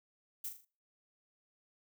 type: noise with echo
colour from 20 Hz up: violet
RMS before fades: -40 dBFS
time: 0.44-0.49 s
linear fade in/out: 5 ms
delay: 40 ms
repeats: 4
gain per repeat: -7 dB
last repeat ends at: 0.65 s
effects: noise-tail reverb RT60 0.4 s tail -24 dB re dry